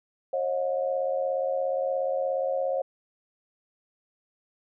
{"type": "tone cluster", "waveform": "sine", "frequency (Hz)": [540, 617, 719], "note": ["C#5", "D#5", "F#5"], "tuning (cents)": [-45, -15, -50], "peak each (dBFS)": [-26, -32, -33], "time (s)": [0.33, 2.82], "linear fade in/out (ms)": 5, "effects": []}